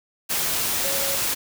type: tone in noise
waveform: sine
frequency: 551 Hz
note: C#5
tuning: 11 cents flat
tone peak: -30 dBFS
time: 0.83-1.17 s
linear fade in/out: 20 ms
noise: white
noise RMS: -24 dBFS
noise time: 0.29-1.35 s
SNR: -9 dB
effects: none